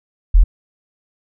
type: tone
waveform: sine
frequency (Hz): 41.2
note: E1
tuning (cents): 0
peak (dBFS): -5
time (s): 0.34-0.44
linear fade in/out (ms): 10
effects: none